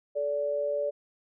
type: tone pair together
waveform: sine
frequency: 433.8 / 579 Hz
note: A4 / D5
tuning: -25 / -25 cents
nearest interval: perfect fourth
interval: 500 cents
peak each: -34 / -27 dBFS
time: 0.15-0.91 s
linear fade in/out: 20 ms
effects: none